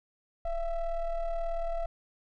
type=ring-modulated tone; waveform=triangle; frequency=327.8 Hz; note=E4; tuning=10 cents flat; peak=-24 dBFS; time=0.45-1.86 s; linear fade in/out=5 ms; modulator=347 Hz; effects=none